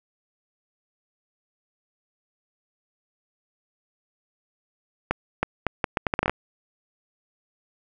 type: accelerating click train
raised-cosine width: 0.5 ms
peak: -6 dBFS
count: 12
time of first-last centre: 5.11-6.296 s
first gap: 320 ms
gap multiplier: 0.74
effects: none